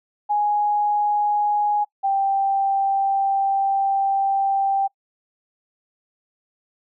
sine tone pair in turn, 830.6 / 785.2 Hz, G#5 / G5, 0 / +3 cents, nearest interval minor second, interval 97 cents, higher first, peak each -17 dBFS, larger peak neither, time 0.29-1.85 / 2.03-4.88 s, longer second, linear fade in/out 20 ms, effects noise-tail reverb RT60 0.1 s tail -24 dB re dry

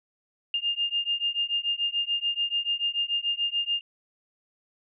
sine beating tone pair, 2812 / 2818.9 Hz, F7 / F7, +11 / +15 cents, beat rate 6.9 Hz, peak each -28 dBFS, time 0.54-3.81 s, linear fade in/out 2 ms, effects none

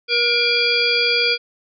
harmonic tone, 476.1 Hz, A#4, 37 cents sharp, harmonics 1 / 3 / 5 / 7 / 9 / 10, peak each -23 / -26 / -19 / -23 / -30 / -20 dBFS, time 0.08-1.38 s, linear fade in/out 50 ms, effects none

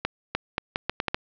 accelerating click train, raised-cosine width 0.3 ms, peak -8 dBFS, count 8, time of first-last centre 0.05-1.145 s, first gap 300 ms, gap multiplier 0.77, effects low-pass 5000 Hz 12 dB/octave

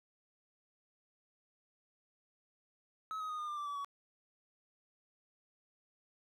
triangle tone with pitch steps, 1285 / 1261.5 / 1238.4 / 1215.7 / 1193.4 / 1171.6 / 1150.1 / 1129 Hz, E6 / D#6 / D#6 / D#6 / D6 / D6 / D6 / C#6, -45 / +23 / -9 / -41 / +27 / -5 / -37 / +31 cents, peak -36 dBFS, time 3.11-3.846 s, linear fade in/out 0 ms, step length 92 ms, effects none

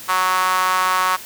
sawtooth tone with high-pass filter, 185 Hz, F#3, in tune, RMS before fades -18 dBFS, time 0.08-1.17 s, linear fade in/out 20 ms, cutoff 1100 Hz, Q 4.3, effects white hiss -36 dBFS RMS until 1.25 s

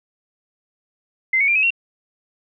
sine tone with pitch steps, 2073 / 2222 / 2381 / 2552 / 2735 Hz, C7 / C#7 / D7 / D#7 / F7, -17 / +4 / +23 / +43 / -37 cents, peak -14 dBFS, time 1.33-1.705 s, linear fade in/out 5 ms, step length 75 ms, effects none

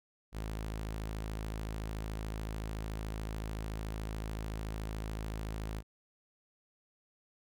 sawtooth tone, 53.7 Hz, A1, 41 cents flat, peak -33 dBFS, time 0.32-5.83 s, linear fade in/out 50 ms, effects none

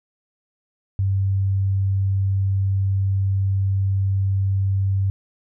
sine tone, 97.2 Hz, G2, 14 cents flat, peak -17 dBFS, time 0.99-5.1 s, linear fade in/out 0 ms, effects none

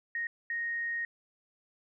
sine tone bursts at uneven times, 1864.7 Hz, A#6, in tune, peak -31 dBFS, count 2, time 0.15-0.27 / 0.5-1.05 s, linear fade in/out 2 ms, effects none

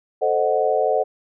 sine chord, A diminished seventh, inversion none, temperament equal with one note detuned, 440 / 523.3 / 615.8 / 740 Hz, A4 / C5 / Eb5 / Gb5, 0 / 0 / -18 / 0 cents, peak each -22 dBFS, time 0.21-1.04 s, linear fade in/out 20 ms, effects none

